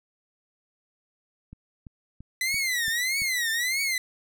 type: click train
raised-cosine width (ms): 5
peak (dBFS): -30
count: 6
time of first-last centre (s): 1.53-3.219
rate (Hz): 2.96
type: tone with vibrato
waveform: sawtooth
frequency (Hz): 2000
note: B6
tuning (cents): +21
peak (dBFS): -21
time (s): 2.41-3.98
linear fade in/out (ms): 2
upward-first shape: triangle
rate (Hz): 1.6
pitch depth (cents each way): 210
effects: none